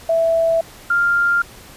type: tone pair in turn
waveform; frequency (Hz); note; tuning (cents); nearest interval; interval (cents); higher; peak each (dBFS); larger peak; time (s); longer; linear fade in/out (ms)
sine; 659.3 / 1397; E5 / F6; 0 / 0; octave + minor second; 1300; second; -13; neither; 0.09-0.61 / 0.9-1.42; neither; 5
effects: pink hiss -41 dBFS RMS until 1.76 s + resampled to 32000 Hz